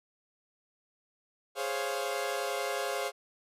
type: chord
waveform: sawtooth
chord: Db major seventh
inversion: second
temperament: equal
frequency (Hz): 415.3 / 523.3 / 554.4 / 698.5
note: Ab4 / C5 / Db5 / F5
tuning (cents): 0 / 0 / 0 / 0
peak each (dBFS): -33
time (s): 1.55-3.12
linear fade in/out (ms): 50
effects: resampled to 32000 Hz